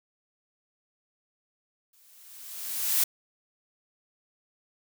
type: noise with exponential growth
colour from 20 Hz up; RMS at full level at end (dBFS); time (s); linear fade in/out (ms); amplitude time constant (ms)
blue; -22; 1.93-3.04; 5; 240
effects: none